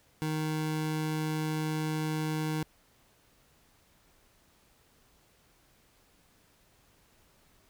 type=tone; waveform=25% pulse; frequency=155.56 Hz; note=D#3; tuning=in tune; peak=-26 dBFS; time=0.22-2.63 s; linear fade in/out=0 ms; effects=pink hiss -65 dBFS RMS until 7.69 s